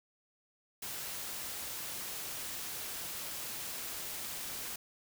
white noise, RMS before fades -41 dBFS, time 0.82-4.76 s, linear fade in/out 5 ms, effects none

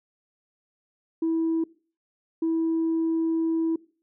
sine tone pair in turn, 326.5 / 326.5 Hz, E4 / E4, -17 / -17 cents, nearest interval unison, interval 0 cents, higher neither, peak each -20 dBFS, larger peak neither, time 1.22-1.64 / 2.42-3.76 s, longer second, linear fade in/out 5 ms, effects noise-tail reverb RT60 0.4 s tail -22 dB re dry + tanh soft clip ceiling -19 dBFS

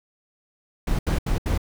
brown noise bursts, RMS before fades -22 dBFS, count 4, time 0.87-1.578 s, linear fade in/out 5 ms, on 120 ms, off 76 ms, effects none

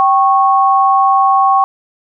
sine tone pair together, 778 / 1100.3 Hz, G5 / C#6, -13 / -13 cents, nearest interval tritone, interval 600 cents, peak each -10 dBFS, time 0-1.64 s, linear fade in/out 0 ms, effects none

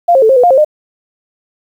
sine tone with pitch steps, 694 / 534 / 440.4 / 533 / 494.5 / 705 / 530 / 607 Hz, F5 / C5 / A4 / C5 / B4 / F5 / C5 / D#5, -11 / +35 / +2 / +32 / +2 / +16 / +22 / -43 cents, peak -4 dBFS, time 0.08-0.648 s, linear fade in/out 10 ms, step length 71 ms, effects 7-bit

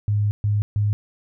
sine tone bursts at uneven times, 103.83 Hz, G#2, in tune, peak -17 dBFS, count 3, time 0.08-0.31 / 0.44-0.62 / 0.76-0.93 s, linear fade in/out 0 ms, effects none

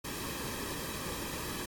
pink noise with comb filter, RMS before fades -39 dBFS, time 0.04-1.66 s, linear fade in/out 10 ms, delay 1.4 ms, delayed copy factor -0.6, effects AAC 64 kbps

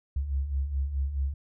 sine beating tone pair, 65.2 / 69.9 Hz, C2 / C#2, -5 / +15 cents, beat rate 4.7 Hz, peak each -34 / -27 dBFS, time 0.16-1.34 s, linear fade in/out 5 ms, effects none

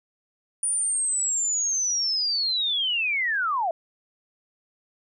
sine linear sweep, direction down, 9530 to 630 Hz, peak -22 dBFS, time 0.63-3.71 s, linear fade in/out 2 ms, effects none

